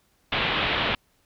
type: low-pass noise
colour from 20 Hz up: white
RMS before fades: -25 dBFS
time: 0.32-0.95 s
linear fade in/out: 2 ms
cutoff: 3600 Hz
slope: 48 dB/octave
effects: pink hiss -66 dBFS RMS until 1.25 s